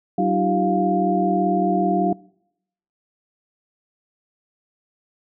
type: tone cluster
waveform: sine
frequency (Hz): 189.1 / 302.3 / 340.4 / 385.5 / 702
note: F#3 / D#4 / F4 / G4 / F5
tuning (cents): +38 / -50 / -44 / -29 / +9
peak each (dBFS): -22 / -25 / -25 / -26 / -21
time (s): 0.18-2.13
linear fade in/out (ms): 5
effects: noise-tail reverb RT60 0.8 s tail -24 dB re dry